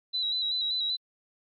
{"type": "tone with vibrato", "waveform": "sine", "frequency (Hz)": 3935, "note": "B7", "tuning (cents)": -7, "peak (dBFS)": -26, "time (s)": [0.13, 0.97], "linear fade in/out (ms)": 20, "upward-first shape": "square", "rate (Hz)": 5.2, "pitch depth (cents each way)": 32, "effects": ["MP3 32 kbps"]}